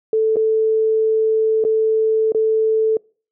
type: tone with dropouts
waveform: sine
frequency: 440 Hz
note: A4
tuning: in tune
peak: -13 dBFS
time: 0.13-2.97 s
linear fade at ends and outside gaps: 2 ms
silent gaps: 0.359-0.367 / 1.64-1.649 / 2.321-2.347 s
effects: noise-tail reverb RT60 0.4 s tail -26 dB re dry